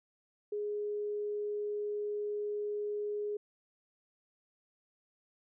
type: tone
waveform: sine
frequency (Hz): 415.8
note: G#4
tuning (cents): +2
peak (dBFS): -33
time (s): 0.52-3.37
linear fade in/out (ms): 5
effects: none